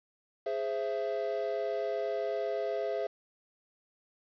triangle chord, Ab augmented, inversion none, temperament equal with one note detuned, 415.3 / 523.3 / 665.8 Hz, Ab4 / C5 / E5, 0 / 0 / +17 cents, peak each -33 / -34 / -32 dBFS, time 0.46-3.07 s, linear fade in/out 5 ms, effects resampled to 11025 Hz + 9-bit

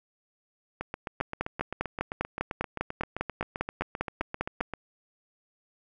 two click trains, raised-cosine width 0.5 ms, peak -13 / -18 dBFS, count 18 / 31, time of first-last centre 1.21-4.61 / 0.81-4.737 s, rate 5 / 7.64 Hz, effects none

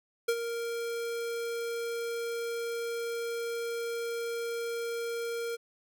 square tone with ADSR envelope, 466.2 Hz, A#4, in tune, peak -24 dBFS, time 0.28-5.57 s, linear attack 9 ms, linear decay 60 ms, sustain -9 dB, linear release 25 ms, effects none

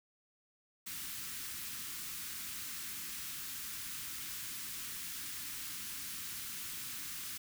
white band-stop noise, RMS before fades -43 dBFS, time 0.86-7.38 s, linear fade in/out 10 ms, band 310 to 1200 Hz, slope 24 dB/octave, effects none

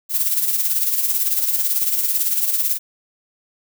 violet noise with tremolo, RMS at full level -17 dBFS, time 0.09-2.79 s, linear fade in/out 50 ms, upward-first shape sine, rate 18 Hz, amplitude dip 55%, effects none

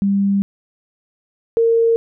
sine tone pair in turn, 198.5 / 458.9 Hz, G3 / A#4, +22 / -27 cents, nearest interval octave + minor third, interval 1451 cents, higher second, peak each -13 / -11 dBFS, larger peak second, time 0.02-0.42 / 1.57-1.96 s, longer first, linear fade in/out 0 ms, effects none

